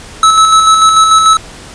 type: tone with tremolo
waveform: square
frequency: 1300 Hz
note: E6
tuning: 24 cents flat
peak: -3 dBFS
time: 0.23-1.37 s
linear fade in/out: 2 ms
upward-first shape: square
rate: 6.8 Hz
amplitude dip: 35%
effects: pink hiss -31 dBFS RMS until 1.74 s + resampled to 22050 Hz

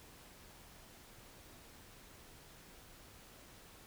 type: silence
effects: pink hiss -58 dBFS RMS until 3.86 s

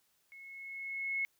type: tone with level ramp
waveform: sine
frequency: 2182 Hz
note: C#7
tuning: 28 cents flat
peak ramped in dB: -50 to -30 dBFS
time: 0.32-1.25 s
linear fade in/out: 0 ms
effects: white hiss -74 dBFS RMS until 1.39 s

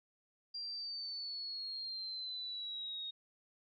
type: exponential sweep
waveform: sine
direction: down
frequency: 4770 to 3729 Hz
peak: -40 dBFS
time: 0.54-3.11 s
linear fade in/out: 10 ms
effects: none

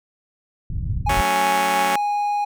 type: low-pass noise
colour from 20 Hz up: white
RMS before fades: -24 dBFS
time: 0.7-1.21 s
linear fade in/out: 2 ms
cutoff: 120 Hz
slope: 24 dB/octave
type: tone with pitch glide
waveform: triangle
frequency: 830.6 to 824.4 Hz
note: G#5 to G#5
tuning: 0 to -13 cents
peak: -17 dBFS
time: 1.06-2.45 s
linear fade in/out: 10 ms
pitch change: -13 cents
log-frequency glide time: 1.54-2.08 s
type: chord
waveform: 5% pulse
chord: F# minor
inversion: none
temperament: just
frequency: 185 / 222 / 277.5 Hz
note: F#3 / A3 / C#4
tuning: 0 / +16 / +2 cents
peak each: -14 / -17 / -15 dBFS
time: 1.09-1.96 s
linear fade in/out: 5 ms
effects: none

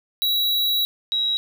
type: tone pair in turn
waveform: square / sine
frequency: 3891 / 3855 Hz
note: B7 / B7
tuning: -27 / -43 cents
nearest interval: unison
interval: 16 cents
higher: first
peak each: -19 dBFS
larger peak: neither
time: 0.22-0.85 / 1.12-1.37 s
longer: first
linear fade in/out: 0 ms
effects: 8-bit

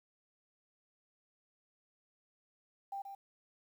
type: tone with echo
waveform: sine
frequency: 790 Hz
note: G5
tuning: 13 cents sharp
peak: -38 dBFS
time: 2.92-3.02 s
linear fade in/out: 5 ms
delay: 130 ms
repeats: 1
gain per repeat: -6 dB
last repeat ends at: 3.15 s
effects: 11-bit

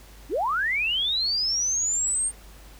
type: linear sweep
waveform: sine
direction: up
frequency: 240.6 to 8800 Hz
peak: -22 dBFS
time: 0.29-2.32 s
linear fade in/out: 50 ms
effects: added 50 Hz sine -46 dBFS peak until 2.79 s + pink hiss -51 dBFS RMS until 2.79 s

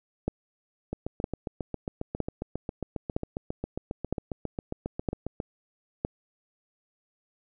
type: two click trains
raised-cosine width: 2 ms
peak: -13 / -18 dBFS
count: 7 / 34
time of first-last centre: 0.28-6.049 / 0.93-5.402 s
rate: 1.04 / 7.38 Hz
effects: none

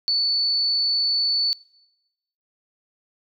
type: tone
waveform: sine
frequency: 4472 Hz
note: C#8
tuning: 14 cents sharp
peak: -18 dBFS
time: 0.08-1.53 s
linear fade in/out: 0 ms
effects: noise-tail reverb RT60 1.0 s tail -25 dB re dry

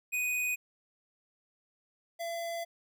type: tone pair in turn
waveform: square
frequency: 2489 / 676.2 Hz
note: D#7 / E5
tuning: 0 / +44 cents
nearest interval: octave + major seventh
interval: 2256 cents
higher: first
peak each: -30 / -35 dBFS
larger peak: first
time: 0.12-0.56 / 2.19-2.65 s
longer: second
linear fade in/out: 20 ms
effects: none

